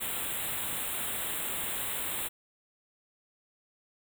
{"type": "band-stop noise", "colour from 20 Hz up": "white", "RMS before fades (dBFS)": -34, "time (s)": [0, 2.29], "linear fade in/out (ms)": 20, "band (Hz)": [3900, 7500], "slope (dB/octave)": 96, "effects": []}